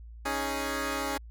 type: chord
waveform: 10% pulse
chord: C# suspended second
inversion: none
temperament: equal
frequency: 277.2 / 311.1 / 415.3 Hz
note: C#4 / D#4 / G#4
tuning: 0 / 0 / 0 cents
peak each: -24 / -28 / -27 dBFS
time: 0.25-1.18 s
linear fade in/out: 10 ms
effects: added 57 Hz sine -43 dBFS peak until 1.3 s